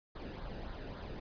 brown noise with flanger, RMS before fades -44 dBFS, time 0.15-1.2 s, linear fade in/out 10 ms, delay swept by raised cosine 0.36 to 0.96 ms, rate 3.6 Hz, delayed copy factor -0.55, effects resampled to 11025 Hz

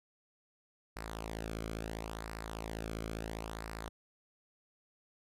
sawtooth tone with flanger, 55 Hz, A1, in tune, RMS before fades -42 dBFS, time 0.96-3.89 s, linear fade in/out 5 ms, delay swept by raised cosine 0.3 to 1.11 ms, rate 0.73 Hz, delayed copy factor -0.65, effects resampled to 32000 Hz

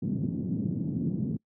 pink band-pass noise, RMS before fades -30 dBFS, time 0.02-1.37 s, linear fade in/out 5 ms, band 130 to 260 Hz, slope 24 dB/octave, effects noise-tail reverb RT60 0.1 s tail -23 dB re dry + high-pass 80 Hz 12 dB/octave

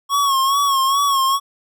square tone with vibrato, 1100 Hz, C#6, 14 cents flat, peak -15 dBFS, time 0.09-1.4 s, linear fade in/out 50 ms, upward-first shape sine, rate 2.4 Hz, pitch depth 60 cents each way, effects none

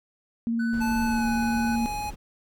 sine tone with vibrato, 231.1 Hz, A#3, 15 cents flat, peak -23 dBFS, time 0.47-1.86 s, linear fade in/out 0 ms, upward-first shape sine, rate 19 Hz, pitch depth 14 cents each way
triangle tone, 1496 Hz, F#6, 19 cents sharp, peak -31 dBFS, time 0.59-1.76 s, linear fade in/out 10 ms
brown noise, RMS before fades -37 dBFS, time 0.72-2.16 s, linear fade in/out 20 ms
square tone with pitch glide, 871 to 836 Hz, A5 to G#5, -18 to +11 cents, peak -30 dBFS, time 0.8-2.11 s, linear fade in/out 20 ms, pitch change -71 cents, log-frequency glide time 1.04-1.29 s
effects none

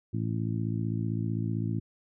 harmonic tone, 55.6 Hz, A1, 19 cents sharp, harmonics 2 / 3 / 4 / 5 / 6, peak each -30 / -34 / -36 / -38 / -40 dBFS, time 0.13-1.8 s, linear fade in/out 10 ms, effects none

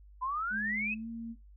sine exponential sweep, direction up, 990 to 2637 Hz, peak -31 dBFS, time 0.21-0.95 s, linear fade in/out 20 ms
sine tone with pitch glide, 210.5 to 229.6 Hz, G#3 to A#3, +24 to -26 cents, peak -37 dBFS, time 0.5-1.36 s, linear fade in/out 50 ms, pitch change +150 cents, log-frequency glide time 0.87-1.08 s
effects noise-tail reverb RT60 0.2 s tail -21 dB re dry + added 50 Hz sine -52 dBFS peak until 1.56 s

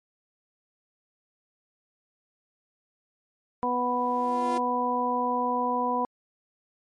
harmonic tone, 246.9 Hz, B3, in tune, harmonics 1 / 2 / 3 / 4, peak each -31 / -31 / -31 / -26 dBFS, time 3.63-6.05 s, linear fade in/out 0 ms
sawtooth tone with exponential growth, 345.4 Hz, F4, 19 cents flat, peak -27 dBFS, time 3.75-4.58 s, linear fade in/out 5 ms, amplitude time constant 180 ms
effects MP3 48 kbps

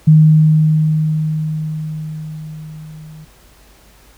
sine tone with level ramp, 155.56 Hz, D#3, in tune, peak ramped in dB -3 to -33 dBFS, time 0.07-3.25 s, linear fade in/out 10 ms, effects added 50 Hz sine -48 dBFS peak until 4.17 s + pink hiss -48 dBFS RMS until 4.17 s

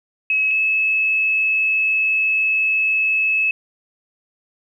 sine tone pair in turn, 2567 / 2594 Hz, E7 / E7, -47 / -28 cents, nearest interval unison, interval 19 cents, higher second, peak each -15 dBFS, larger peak neither, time 0.3-0.51 / 0.51-3.51 s, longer second, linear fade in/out 2 ms, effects 9-bit

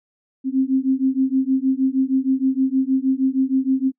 sine beating tone pair, 261.4 / 267.8 Hz, C4 / C4, -1 / +40 cents, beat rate 6.4 Hz, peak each -19 dBFS, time 0.44-3.92 s, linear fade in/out 50 ms, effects noise-tail reverb RT60 0.1 s tail -25 dB re dry

